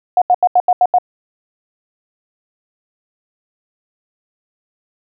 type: tone bursts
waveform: sine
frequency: 723 Hz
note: F#5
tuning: 40 cents flat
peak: -7 dBFS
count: 7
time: 0.17-0.985 s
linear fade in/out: 2 ms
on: 47 ms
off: 81 ms
effects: none